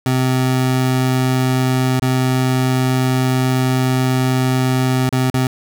25% pulse tone with dropouts, 129.1 Hz, C3, 23 cents flat, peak -10 dBFS, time 0.06-5.47 s, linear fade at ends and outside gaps 2 ms, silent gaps 1.997-2.021 / 5.092-5.126 / 5.301-5.342 s, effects none

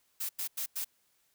blue noise bursts, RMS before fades -35 dBFS, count 4, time 0.2-0.847 s, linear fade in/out 10 ms, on 92 ms, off 93 ms, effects white hiss -72 dBFS RMS until 1.34 s

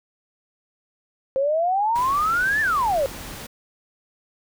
sine exponential two-way sweep, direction up then down, 523.3 to 1798 to 523.3 Hz, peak -18 dBFS, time 1.36-3.06 s, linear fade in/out 0 ms, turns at 2.61 s
pink noise, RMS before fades -36 dBFS, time 1.95-3.47 s, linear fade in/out 10 ms
effects none

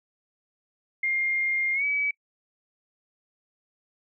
sine tone with pitch glide, 2118 to 2283 Hz, C7 to D7, +21 to -50 cents, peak -23 dBFS, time 1.03-2.11 s, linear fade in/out 5 ms, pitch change +129 cents, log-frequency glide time 1.74-1.84 s, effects noise-tail reverb RT60 0.1 s tail -24 dB re dry

